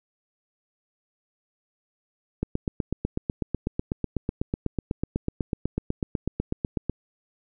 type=click train; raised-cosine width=3 ms; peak=-12 dBFS; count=37; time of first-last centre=2.43-6.897 s; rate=8.06 Hz; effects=none